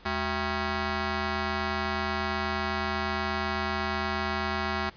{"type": "ring-modulated tone", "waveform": "10% pulse", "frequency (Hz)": 290.6, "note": "D4", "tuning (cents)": -18, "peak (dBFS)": -16, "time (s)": [0.05, 4.9], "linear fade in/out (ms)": 10, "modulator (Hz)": 500, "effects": ["pink hiss -53 dBFS RMS until 4.96 s", "resampled to 11025 Hz"]}